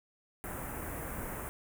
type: band-stop noise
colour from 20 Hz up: pink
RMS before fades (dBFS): -40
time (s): 0.44-1.49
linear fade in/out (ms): 0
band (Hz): 2000 to 9200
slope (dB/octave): 24
effects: none